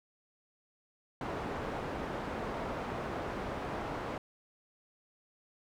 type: low-pass noise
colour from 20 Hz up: white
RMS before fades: -38 dBFS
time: 1.21-4.18 s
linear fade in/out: 2 ms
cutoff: 910 Hz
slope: 12 dB/octave
effects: none